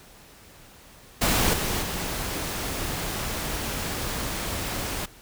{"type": "noise with level steps", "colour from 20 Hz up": "pink", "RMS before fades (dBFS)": [-22, -27, -30], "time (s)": [1.21, 5.06], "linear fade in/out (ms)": 10, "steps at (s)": [1.53, 1.82], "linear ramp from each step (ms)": 5, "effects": ["pink hiss -50 dBFS RMS until 5.21 s"]}